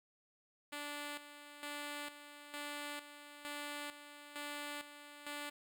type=tone with tremolo; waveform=5% pulse; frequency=291.9 Hz; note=D4; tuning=10 cents flat; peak=-31 dBFS; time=0.72-5.5 s; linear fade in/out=10 ms; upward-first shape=square; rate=1.1 Hz; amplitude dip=70%; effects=none